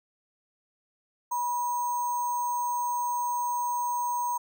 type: tone with sample-and-hold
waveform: sine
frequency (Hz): 970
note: B5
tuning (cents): -31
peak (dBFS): -26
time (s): 1.31-4.38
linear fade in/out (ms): 10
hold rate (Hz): 7350
effects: none